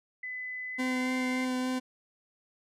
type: tone with pitch glide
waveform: sine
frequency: 2009 to 2086 Hz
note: B6 to C7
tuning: +29 to -6 cents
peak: -35 dBFS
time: 0.23-1.45 s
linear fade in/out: 5 ms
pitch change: +65 cents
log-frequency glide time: 0.69-1.13 s
type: tone with vibrato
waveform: 40% pulse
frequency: 255 Hz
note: C4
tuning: 44 cents flat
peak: -28 dBFS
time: 0.78-1.8 s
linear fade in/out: 20 ms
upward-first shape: sine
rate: 3.5 Hz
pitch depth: 10 cents each way
effects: low-pass 10000 Hz 12 dB/octave